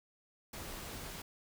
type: noise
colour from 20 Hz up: pink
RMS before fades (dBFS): -45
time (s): 0.53-1.22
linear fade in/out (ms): 5
effects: none